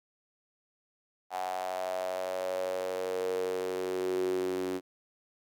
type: tone with high-pass filter sweep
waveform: sawtooth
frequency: 92.5 Hz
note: F#2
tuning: in tune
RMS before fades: -33 dBFS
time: 1.3-4.81 s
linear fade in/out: 50 ms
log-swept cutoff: 760 to 320 Hz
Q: 8.2
effects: none